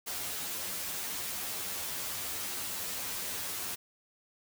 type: noise with comb filter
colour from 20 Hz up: white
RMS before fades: -37 dBFS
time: 0.06-3.76 s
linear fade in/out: 20 ms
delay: 11 ms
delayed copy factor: +0.9
effects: none